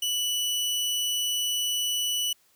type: tone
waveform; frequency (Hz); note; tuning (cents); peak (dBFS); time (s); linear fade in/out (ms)
sawtooth; 2960; F#7; 0; -22; 0.02-2.33; 5
effects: white hiss -64 dBFS RMS until 2.55 s